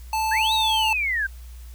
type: tone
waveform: square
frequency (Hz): 878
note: A5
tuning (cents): -4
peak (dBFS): -22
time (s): 0.13-0.93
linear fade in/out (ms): 2
type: linear two-way sweep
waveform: sine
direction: up then down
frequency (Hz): 1530 to 3888 to 1530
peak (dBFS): -21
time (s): 0.31-1.27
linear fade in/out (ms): 10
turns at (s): 0.53
effects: added 60 Hz sine -37 dBFS peak until 1.74 s + white hiss -53 dBFS RMS until 1.74 s